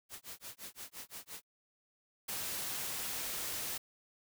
white noise with tremolo, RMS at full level -45 dBFS, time 0.09-1.44 s, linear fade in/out 50 ms, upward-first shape sine, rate 5.8 Hz, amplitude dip 100%
white noise, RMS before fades -39 dBFS, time 2.28-3.78 s, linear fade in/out 10 ms
effects none

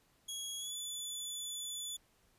20% pulse tone with pitch glide, 3319 to 3466 Hz, G#7 to A7, -2 to -27 cents, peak -34 dBFS, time 0.28-1.97 s, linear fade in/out 10 ms, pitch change +75 cents, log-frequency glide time 0.58-0.76 s, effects pink hiss -71 dBFS RMS until 2.38 s + resampled to 32000 Hz

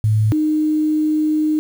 sine tone pair in turn, 107.9 / 307.7 Hz, A2 / D#4, -33 / -19 cents, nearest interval octave + tritone, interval 1814 cents, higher second, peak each -12 / -14 dBFS, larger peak first, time 0.04-0.32 / 0.32-1.59 s, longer second, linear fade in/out 0 ms, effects 7-bit

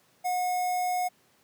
square tone with notch filter, 725 Hz, F#5, 35 cents flat, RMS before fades -28 dBFS, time 0.24-1.09 s, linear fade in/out 20 ms, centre 3300 Hz, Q 0.78, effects pink hiss -64 dBFS RMS until 1.43 s + high-pass 150 Hz 12 dB/octave

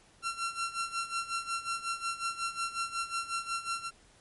sawtooth tone with tremolo, 1362 Hz, F6, 44 cents flat, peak -26 dBFS, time 0.22-3.91 s, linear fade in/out 50 ms, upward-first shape sine, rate 5.5 Hz, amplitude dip 80%, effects pink hiss -61 dBFS RMS until 4.2 s + MP3 48 kbps

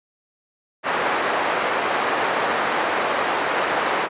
pink band-pass noise, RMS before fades -22 dBFS, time 0.83-4.09 s, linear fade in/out 50 ms, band 550 to 1800 Hz, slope 12 dB/octave, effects resampled to 8000 Hz

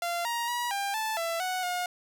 sawtooth tone with pitch steps, 690 / 941 / 964 / 798 / 876 / 668 / 739 / 717 Hz, F5 / A#5 / B5 / G5 / A5 / E5 / F#5 / F5, -21 / +16 / -42 / +31 / -8 / +23 / -2 / +45 cents, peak -25 dBFS, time 0.02-1.86 s, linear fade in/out 2 ms, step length 230 ms, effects none

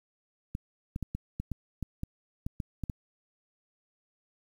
clicks, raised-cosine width 5 ms, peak -21 dBFS, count 12, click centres 0.551 / 0.961 / 1.027 / 1.15 / 1.4 / 1.517 / 1.827 / 2.034 / 2.465 / 2.602 / 2.837 / 2.898 s, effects 9-bit

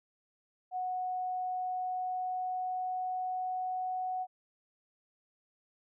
sine tone with pitch glide, 736 to 740.7 Hz, F#5 to F#5, -9 to +2 cents, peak -32 dBFS, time 0.71-4.27 s, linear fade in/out 50 ms, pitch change +11 cents, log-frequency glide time 1.56-4.09 s, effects none

